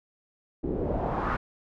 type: noise with low-pass filter sweep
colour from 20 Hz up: pink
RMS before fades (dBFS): -29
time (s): 0.63-1.37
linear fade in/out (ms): 10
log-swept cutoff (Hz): 320 to 1500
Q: 2.5
effects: none